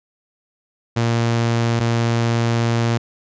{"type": "tone pair in turn", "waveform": "sawtooth", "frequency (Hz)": [116.5, 116.5], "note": ["A#2", "A#2"], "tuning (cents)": [-1, -1], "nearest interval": "unison", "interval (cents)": 0, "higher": "neither", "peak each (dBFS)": -12, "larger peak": "neither", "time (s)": [[0.96, 1.8], [1.8, 2.98]], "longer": "second", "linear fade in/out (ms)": 10, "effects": ["resampled to 16000 Hz"]}